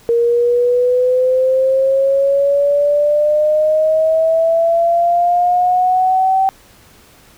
sine exponential sweep, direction up, 466.2 to 772 Hz, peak -10 dBFS, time 0.09-6.49 s, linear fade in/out 0 ms, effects pink hiss -46 dBFS RMS until 7.37 s

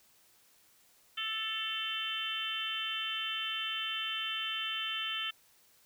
harmonic tone with a mistuned harmonic, 440 Hz, A4, in tune, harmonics 3 / 4 / 5 / 6 / 7 / 8, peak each -42 / -43 / -47 / -40 / -36 / -43 dBFS, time 1.17-5.31 s, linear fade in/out 10 ms, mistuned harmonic 6, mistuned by +37 cents, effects white hiss -65 dBFS RMS until 5.85 s

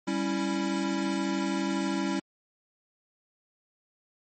square chord, C# diminished, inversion second, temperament equal, 196 / 277.2 / 329.6 Hz, G3 / C#4 / E4, 0 / 0 / 0 cents, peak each -32 dBFS, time 0.07-2.2 s, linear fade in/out 10 ms, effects MP3 32 kbps

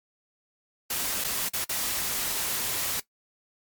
white noise with dropouts, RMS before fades -29 dBFS, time 0.9-3 s, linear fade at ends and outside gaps 5 ms, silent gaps 1.241-1.245 / 1.489-1.534 / 1.645-1.692 s, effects noise-tail reverb RT60 0.1 s tail -17 dB re dry + MP3 96 kbps

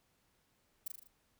violet noise with echo, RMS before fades -39 dBFS, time 0.86-0.88 s, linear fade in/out 5 ms, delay 39 ms, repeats 5, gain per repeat -4 dB, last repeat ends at 1.075 s, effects pink hiss -75 dBFS RMS until 1.39 s

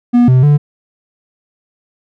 triangle tone with pitch steps, 241.9 / 128.2 / 146.6 Hz, B3 / C3 / D3, -36 / -35 / -3 cents, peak -3 dBFS, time 0.13-0.58 s, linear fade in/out 20 ms, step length 150 ms, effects none

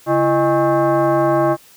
sine tone with frequency modulation, 139.7 Hz, C#3, 14 cents sharp, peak -12 dBFS, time 0.06-1.57 s, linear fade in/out 50 ms, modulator 478 Hz, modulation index 1.9, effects white hiss -47 dBFS RMS until 1.76 s

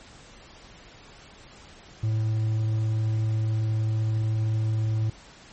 triangle tone, 109.7 Hz, A2, 5 cents flat, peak -20 dBFS, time 2.03-5.1 s, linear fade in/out 5 ms, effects pink hiss -49 dBFS RMS until 5.52 s + MP3 32 kbps

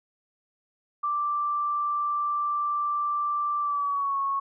sine tone with pitch glide, 1174.7 to 1102.4 Hz, D6 to C#6, 0 to -10 cents, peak -24 dBFS, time 1.03-4.4 s, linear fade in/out 10 ms, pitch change -110 cents, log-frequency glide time 3.6-4.18 s, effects none

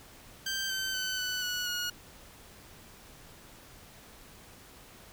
15% pulse tone with pitch steps, 1568 / 1542.8 / 1518.1 / 1493.7 / 1469.8 / 1446.2 Hz, G6 / G6 / F#6 / F#6 / F#6 / F#6, 0 / -28 / +44 / +16 / -12 / -40 cents, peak -25 dBFS, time 0.46-1.9 s, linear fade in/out 5 ms, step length 240 ms, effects pink hiss -53 dBFS RMS until 5.12 s

